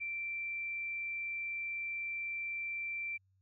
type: tone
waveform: sine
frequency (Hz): 2348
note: D7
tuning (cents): -1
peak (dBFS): -36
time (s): 0-3.18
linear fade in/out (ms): 20
effects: added 95 Hz sine -69 dBFS peak until 3.41 s